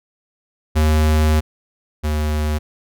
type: tone pair in turn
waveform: square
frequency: 77.3 / 75.93 Hz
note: D#2 / D#2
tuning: -11 / -42 cents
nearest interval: unison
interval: 31 cents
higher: first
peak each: -13 / -18 dBFS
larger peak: first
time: 0.75-1.41 / 2.03-2.59 s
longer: first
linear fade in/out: 20 ms
effects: none